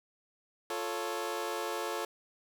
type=chord; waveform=20% pulse; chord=F augmented; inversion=none; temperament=equal; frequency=349.2 / 440 / 554.4 Hz; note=F4 / A4 / C#5; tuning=0 / 0 / 0 cents; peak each=-34 / -32 / -34 dBFS; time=0.7-2.05 s; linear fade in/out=2 ms; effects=none